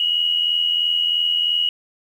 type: tone pair together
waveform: sine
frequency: 2888 / 2971 Hz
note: F#7 / F#7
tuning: -43 / +6 cents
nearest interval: unison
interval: 49 cents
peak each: -17 / -25 dBFS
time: 0-1.69 s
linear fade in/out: 2 ms
effects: 8-bit